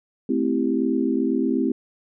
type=chord; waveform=sine; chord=A minor seventh; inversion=none; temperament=equal; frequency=220 / 261.6 / 329.6 / 392 Hz; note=A3 / C4 / E4 / G4; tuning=0 / 0 / 0 / 0 cents; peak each=-26 / -22 / -25 / -27 dBFS; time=0.29-1.72 s; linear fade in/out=5 ms; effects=none